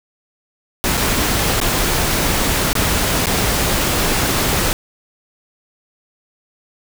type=noise with dropouts; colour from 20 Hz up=pink; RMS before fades=-17 dBFS; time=0.84-4.73 s; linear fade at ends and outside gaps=0 ms; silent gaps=0.971-0.975 / 1.601-1.614 / 2.73-2.753 / 3.258-3.269 s; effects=none